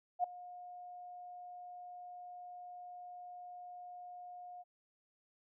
sine tone with ADSR envelope, 716 Hz, F5, 43 cents sharp, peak -27 dBFS, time 0.19-4.64 s, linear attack 48 ms, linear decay 6 ms, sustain -20 dB, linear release 31 ms, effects none

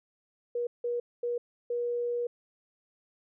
sine tone bursts at uneven times, 480 Hz, B4, 49 cents flat, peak -28 dBFS, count 4, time 0.55-0.67 / 0.84-1 / 1.23-1.38 / 1.7-2.27 s, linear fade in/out 5 ms, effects none

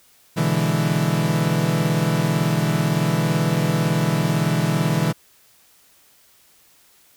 40% pulse chord, E dominant seventh, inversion second, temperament equal, 123.47 / 146.83 / 164.81 / 207.7 Hz, B2 / D3 / E3 / G#3, 0 / 0 / 0 / 0 cents, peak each -25 / -22 / -20 / -26 dBFS, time 0.36-5.13 s, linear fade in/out 20 ms, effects white hiss -55 dBFS RMS until 7.16 s

